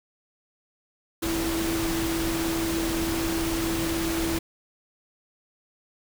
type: tone in noise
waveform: sine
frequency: 330 Hz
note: E4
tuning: 2 cents sharp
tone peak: -26 dBFS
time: 1.22-4.39 s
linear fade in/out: 10 ms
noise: pink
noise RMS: -30 dBFS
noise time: 1.22-4.39 s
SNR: +1 dB
effects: none